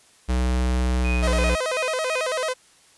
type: tone with pitch glide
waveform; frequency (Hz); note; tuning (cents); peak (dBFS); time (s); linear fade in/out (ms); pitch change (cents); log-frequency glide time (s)
square; 62.5 to 60.51; B1 to B1; +21 to -35; -20; 0.28-1.56; 20; -56; 1-1.32
type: tone with tremolo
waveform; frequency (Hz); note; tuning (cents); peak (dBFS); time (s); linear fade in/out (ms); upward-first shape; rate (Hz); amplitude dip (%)
sine; 2489; D#7; 0; -27; 1.04-2.23; 10; sine; 2.9; 100
type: tone with vibrato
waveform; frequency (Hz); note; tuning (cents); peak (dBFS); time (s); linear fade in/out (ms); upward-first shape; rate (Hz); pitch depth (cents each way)
sawtooth; 569; C#5; +45; -19; 1.22-2.54; 20; square; 9.1; 190
effects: white hiss -55 dBFS RMS until 2.97 s + resampled to 24000 Hz